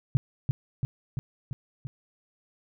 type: tone with echo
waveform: sine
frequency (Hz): 130.81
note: C3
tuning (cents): 0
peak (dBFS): -17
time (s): 0.15-0.17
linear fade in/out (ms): 0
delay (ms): 340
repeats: 5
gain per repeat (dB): -3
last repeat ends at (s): 1.87
effects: none